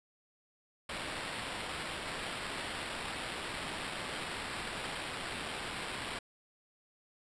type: noise with sample-and-hold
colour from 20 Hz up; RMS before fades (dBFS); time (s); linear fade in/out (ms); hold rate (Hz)
violet; -40; 0.89-6.19; 5; 6300
effects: resampled to 22050 Hz